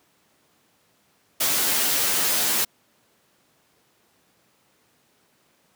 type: noise with comb filter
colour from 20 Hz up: white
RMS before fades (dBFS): -22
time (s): 1.4-2.65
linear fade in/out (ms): 10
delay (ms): 12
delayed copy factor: -0.95
effects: pink hiss -63 dBFS RMS until 5.75 s + high-pass 150 Hz 12 dB/octave